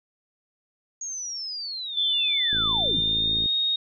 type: linear sweep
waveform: sine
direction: down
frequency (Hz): 6645 to 110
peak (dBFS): -30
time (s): 1.01-3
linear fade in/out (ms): 5
type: tone with pitch glide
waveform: sine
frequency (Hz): 3520 to 3729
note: A7 to A#7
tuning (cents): 0 to 0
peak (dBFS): -21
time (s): 1.97-3.76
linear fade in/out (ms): 5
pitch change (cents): +100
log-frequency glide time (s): 2.64-3.53
type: click train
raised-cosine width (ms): 3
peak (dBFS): -23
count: 52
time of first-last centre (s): 2.53-3.459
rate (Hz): 54.9
effects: none